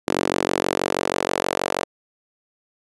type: tone with high-pass filter sweep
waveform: sawtooth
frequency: 46.25 Hz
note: F#1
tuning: in tune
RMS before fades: -23 dBFS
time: 0.07-1.85 s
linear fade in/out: 10 ms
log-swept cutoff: 330 to 550 Hz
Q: 1.6
effects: resampled to 24000 Hz